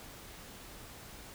silence, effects pink hiss -50 dBFS RMS until 1.34 s

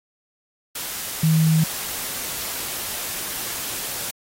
sine tone in noise, 159.3 Hz, D#3, 41 cents sharp, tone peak -14 dBFS, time 1.23-1.64 s, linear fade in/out 5 ms, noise white, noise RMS -29 dBFS, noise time 0.75-4.11 s, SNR +12 dB, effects AAC 48 kbps

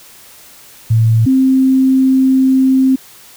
sine tone pair in turn, 112.4 / 263.2 Hz, A2 / C4, +37 / +10 cents, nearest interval octave + minor third, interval 1473 cents, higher second, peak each -7 dBFS, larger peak neither, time 0.9-1.26 / 1.26-2.96 s, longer second, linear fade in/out 10 ms, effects white hiss -40 dBFS RMS until 3.36 s

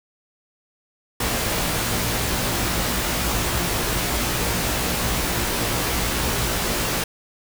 pink noise with comb filter, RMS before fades -23 dBFS, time 1.2-7.04 s, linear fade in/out 5 ms, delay 17 ms, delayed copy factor +0.65, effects none

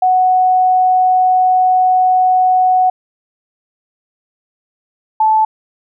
sine tone pair in turn, 740 / 872.3 Hz, F#5 / A5, 0 / -15 cents, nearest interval minor third, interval 285 cents, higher second, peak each -8 dBFS, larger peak neither, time 0.02-2.9 / 5.2-5.45 s, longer first, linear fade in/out 5 ms, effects none

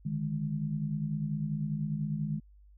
sine tone cluster, 143.7 / 153.8 / 208.3 Hz, D3 / D#3 / G#3, -37 / -20 / +5 cents, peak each -39 / -32 / -35 dBFS, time 0.05-2.4 s, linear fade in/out 10 ms, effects added 50 Hz sine -54 dBFS peak until 2.77 s

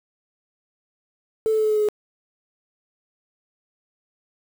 sine tone with pitch steps, 440 / 436.7 / 433.4 / 430.2 / 427 / 423.8 / 420.6 Hz, A4 / A4 / A4 / A4 / G#4 / G#4 / G#4, 0 / -13 / -26 / -39 / +48 / +35 / +22 cents, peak -16 dBFS, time 1.46-1.887 s, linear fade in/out 0 ms, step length 61 ms, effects tanh soft clip ceiling -13 dBFS + 7-bit

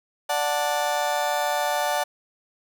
35% pulse chord, D major, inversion none, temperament just, 587.3 / 734.2 / 881 Hz, D5 / F#5 / A5, 0 / -14 / +2 cents, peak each -25 dBFS, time 0.29-2.04 s, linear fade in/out 10 ms, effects none

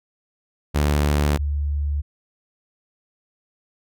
sawtooth / sine tone pair in turn, 73.42 / 72.53 Hz, D2 / D2, 0 / -21 cents, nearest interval unison, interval 21 cents, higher first, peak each -13 / -20 dBFS, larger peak first, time 0.74-1.38 / 1.38-2.02 s, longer neither, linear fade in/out 20 ms, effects none

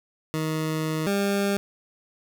20% pulse tone pair in turn, 157.3 / 199.9 Hz, D#3 / G3, +19 / +34 cents, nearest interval major third, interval 415 cents, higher second, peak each -20 / -17 dBFS, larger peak second, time 0.34-1.07 / 1.07-1.57 s, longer first, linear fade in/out 0 ms, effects none

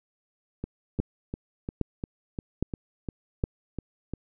two click trains, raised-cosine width 3 ms, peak -19 / -12 dBFS, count 11 / 4, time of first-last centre 0.64-4.137 / 1-3.439 s, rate 2.86 / 1.23 Hz, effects none

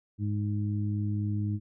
harmonic tone, 103.83 Hz, G#2, in tune, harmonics 1 / 2 / 3, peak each -28 / -34 / -38 dBFS, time 0.18-1.6 s, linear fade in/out 50 ms, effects none

